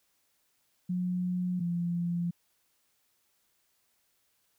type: tone pair in turn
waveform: sine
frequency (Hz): 180.2 / 172.66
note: F#3 / F3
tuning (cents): -45 / -19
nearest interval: minor second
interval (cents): 74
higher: first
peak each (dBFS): -28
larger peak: neither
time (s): 0.89-1.6 / 1.6-2.31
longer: neither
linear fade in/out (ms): 10
effects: white hiss -73 dBFS RMS until 4.58 s